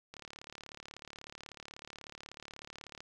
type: click train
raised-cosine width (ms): 0.2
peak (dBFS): -29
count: 105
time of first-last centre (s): 0.14-3.005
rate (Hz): 36.3
effects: none